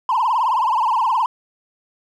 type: tone with vibrato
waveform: triangle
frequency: 954 Hz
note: A#5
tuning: 40 cents sharp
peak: -12 dBFS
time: 0.09-1.26 s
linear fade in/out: 2 ms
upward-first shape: triangle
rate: 19 Hz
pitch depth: 220 cents each way
effects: tanh soft clip ceiling -11 dBFS